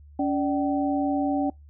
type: tone cluster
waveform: sine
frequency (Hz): 283.1 / 592 / 767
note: C#4 / D5 / G5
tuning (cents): +37 / +14 / -38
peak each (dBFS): -23 / -31 / -28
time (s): 0.19-1.5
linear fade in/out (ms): 5
effects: noise-tail reverb RT60 0.2 s tail -25 dB re dry + added 73 Hz sine -46 dBFS peak until 1.69 s